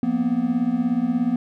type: tone cluster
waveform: triangle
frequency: 172.8 / 234.5 / 251.3 Hz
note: F3 / A#3 / B3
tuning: -18 / +11 / +30 cents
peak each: -28 / -20 / -20 dBFS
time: 0.03-1.36 s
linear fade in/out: 2 ms
effects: none